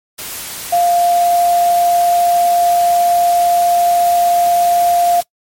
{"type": "tone in noise", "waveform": "sine", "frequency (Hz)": 698.5, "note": "F5", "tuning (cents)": 0, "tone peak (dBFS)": -9, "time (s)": [0.72, 5.21], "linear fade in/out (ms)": 10, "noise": "white", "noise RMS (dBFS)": -26, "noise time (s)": [0.18, 5.23], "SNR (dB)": 14, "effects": ["noise-tail reverb RT60 0.1 s tail -23 dB re dry", "MP3 64 kbps"]}